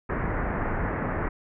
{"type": "low-pass noise", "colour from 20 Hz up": "pink", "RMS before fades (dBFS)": -28, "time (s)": [0.09, 1.29], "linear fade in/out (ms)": 10, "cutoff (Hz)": 2000, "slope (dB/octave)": 48, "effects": []}